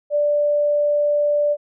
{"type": "tone", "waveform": "sine", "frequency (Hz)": 587.3, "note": "D5", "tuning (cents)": 0, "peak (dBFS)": -15, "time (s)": [0.1, 1.57], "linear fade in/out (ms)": 50, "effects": []}